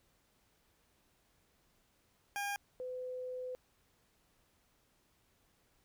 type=tone pair in turn; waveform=20% pulse / sine; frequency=808 / 505.8 Hz; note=G#5 / B4; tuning=-48 / +41 cents; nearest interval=minor sixth; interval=811 cents; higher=first; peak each=-31 / -39 dBFS; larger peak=first; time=2.36-2.56 / 2.8-3.55 s; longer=second; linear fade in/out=0 ms; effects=pink hiss -73 dBFS RMS until 5.84 s